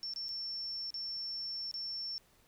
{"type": "tone with dropouts", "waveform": "sine", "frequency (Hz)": 5420, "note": "E8", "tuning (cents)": 47, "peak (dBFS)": -37, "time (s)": [0.03, 2.18], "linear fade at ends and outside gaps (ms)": 0, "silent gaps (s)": [[0.136, 0.161], [0.284, 0.29], [0.904, 0.942], [1.713, 1.741]], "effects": ["pink hiss -67 dBFS RMS until 2.47 s"]}